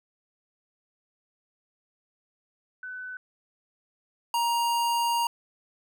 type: tone pair in turn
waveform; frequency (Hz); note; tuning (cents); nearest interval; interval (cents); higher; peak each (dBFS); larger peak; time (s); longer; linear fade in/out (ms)
sine / square; 1504 / 940; F#6 / A#5; +28 / +14; minor sixth; 814; first; -35 / -24; second; 2.83-3.17 / 4.34-5.27; second; 2
effects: none